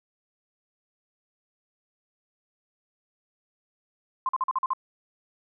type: tone bursts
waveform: sine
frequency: 1046.5 Hz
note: C6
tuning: in tune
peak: -22 dBFS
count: 7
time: 4.26-4.734 s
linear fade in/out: 2 ms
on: 30 ms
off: 44 ms
effects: none